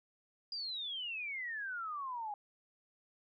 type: exponential sweep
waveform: sine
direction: down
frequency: 4892 to 809 Hz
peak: -38 dBFS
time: 0.52-2.34 s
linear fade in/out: 2 ms
effects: none